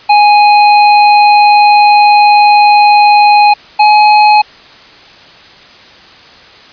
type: tone pair in turn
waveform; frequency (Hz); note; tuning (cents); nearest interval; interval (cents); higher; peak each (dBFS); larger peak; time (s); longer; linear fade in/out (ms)
square; 830.6 / 842.2; G#5 / G#5; 0 / +24; unison; 24; second; -3; neither; 0.09-3.54 / 3.79-4.42; first; 10
effects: white hiss -36 dBFS RMS until 6.72 s + resampled to 11025 Hz